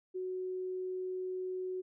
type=tone; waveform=sine; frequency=370.1 Hz; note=F#4; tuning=in tune; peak=-35 dBFS; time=0.14-1.82 s; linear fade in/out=20 ms; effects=none